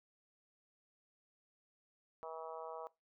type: harmonic tone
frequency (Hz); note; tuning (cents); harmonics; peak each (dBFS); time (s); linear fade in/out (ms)
161.3; E3; -37; 3 / 4 / 5 / 6 / 7 / 8; -49 / -49 / -52 / -51 / -52 / -57; 2.23-2.87; 0
effects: noise-tail reverb RT60 0.2 s tail -20 dB re dry